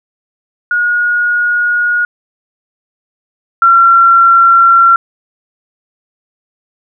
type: tone pair in turn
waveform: sine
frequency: 1443 / 1364.7 Hz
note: F#6 / F6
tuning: -44 / -40 cents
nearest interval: minor second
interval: 96 cents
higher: first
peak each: -9 / -3 dBFS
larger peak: second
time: 0.71-2.05 / 3.62-4.96 s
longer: neither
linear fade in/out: 2 ms
effects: none